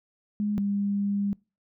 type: tone pair in turn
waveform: sine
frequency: 207.7 / 201.3 Hz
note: G#3 / G3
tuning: 0 / +46 cents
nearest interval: minor second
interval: 54 cents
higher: first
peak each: -24 dBFS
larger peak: neither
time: 0.4-0.58 / 0.58-1.33 s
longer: second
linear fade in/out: 0 ms
effects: noise-tail reverb RT60 0.3 s tail -25 dB re dry